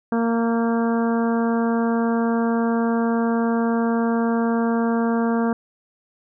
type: harmonic tone with a mistuned harmonic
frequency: 230.9 Hz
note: A#3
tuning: 16 cents flat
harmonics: 1 / 2 / 3 / 4 / 5 / 6 / 7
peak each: -19 / -25 / -29 / -31 / -33 / -35 / -36 dBFS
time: 0.12-5.53 s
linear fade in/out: 2 ms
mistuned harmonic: 7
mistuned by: -18 cents
effects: none